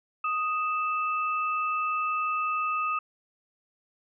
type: tone pair together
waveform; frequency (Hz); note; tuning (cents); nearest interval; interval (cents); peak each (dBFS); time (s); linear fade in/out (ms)
sine; 1245.4 / 2637; D#6 / E7; +1 / 0; octave + minor second; 1299; -26 / -33; 0.24-2.99; 5
effects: none